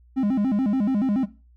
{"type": "tone with vibrato", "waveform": "triangle", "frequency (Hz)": 233.1, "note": "A#3", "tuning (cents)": 0, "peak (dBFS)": -17, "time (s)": [0.16, 1.26], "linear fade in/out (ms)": 20, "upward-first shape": "square", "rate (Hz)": 7, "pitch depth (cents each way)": 220, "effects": ["noise-tail reverb RT60 0.3 s tail -17 dB re dry", "added 60 Hz sine -51 dBFS peak until 1.56 s"]}